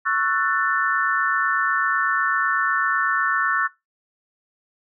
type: chord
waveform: sine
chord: F# minor seventh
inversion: second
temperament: just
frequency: 1110 / 1332 / 1480 / 1776 Hz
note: C#6 / E6 / F#6 / A6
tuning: +2 / +18 / 0 / +16 cents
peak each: -24 dBFS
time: 0.05-3.68 s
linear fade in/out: 20 ms
effects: noise-tail reverb RT60 0.2 s tail -20 dB re dry